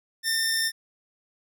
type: tone pair together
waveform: sawtooth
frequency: 1808 / 5363 Hz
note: A6 / E8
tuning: +47 / +29 cents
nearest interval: octave + perfect fifth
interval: 1882 cents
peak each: -23 dBFS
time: 0.23-0.72 s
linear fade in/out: 50 ms
effects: none